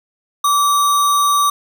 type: tone with sample-and-hold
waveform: sine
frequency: 1160 Hz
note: D6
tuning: 22 cents flat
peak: -11 dBFS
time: 0.44-1.5 s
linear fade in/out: 5 ms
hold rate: 4900 Hz
effects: none